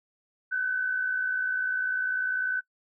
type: tone pair together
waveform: sine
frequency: 1507.9 / 1568 Hz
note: F#6 / G6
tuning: +32 / 0 cents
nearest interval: minor second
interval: 68 cents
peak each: -26 / -35 dBFS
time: 0.51-2.61 s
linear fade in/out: 20 ms
effects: noise-tail reverb RT60 0.1 s tail -22 dB re dry